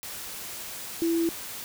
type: tone in noise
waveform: sine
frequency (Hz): 333.3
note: E4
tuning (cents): +19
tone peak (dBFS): -22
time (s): 1.02-1.29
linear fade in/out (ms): 0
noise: white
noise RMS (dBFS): -38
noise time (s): 0.03-1.64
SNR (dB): +13
effects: none